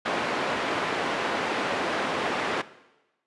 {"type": "band-pass noise", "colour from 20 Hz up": "pink", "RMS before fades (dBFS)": -28, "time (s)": [0.05, 2.62], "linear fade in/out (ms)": 10, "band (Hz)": [330, 2500], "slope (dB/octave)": 12, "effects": ["noise-tail reverb RT60 1.0 s tail -17 dB re dry", "resampled to 24000 Hz"]}